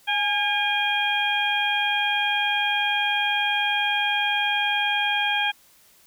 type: harmonic tone with a mistuned harmonic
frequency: 810 Hz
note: G#5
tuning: 43 cents flat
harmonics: 1 / 2 / 3 / 4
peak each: -26 / -26 / -26 / -26 dBFS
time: 0.07-5.52 s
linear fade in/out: 20 ms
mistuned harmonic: 1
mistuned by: +43 cents
effects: white hiss -56 dBFS RMS until 6.06 s